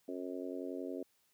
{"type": "harmonic tone", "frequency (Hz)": 90.9, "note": "F#2", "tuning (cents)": -30, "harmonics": [3, 4, 5, 6, 7], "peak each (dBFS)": [-42, -44, -46, -48, -49], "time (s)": [0.08, 1.03], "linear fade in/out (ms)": 5, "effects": ["white hiss -74 dBFS RMS until 1.33 s", "high-pass 60 Hz 12 dB/octave"]}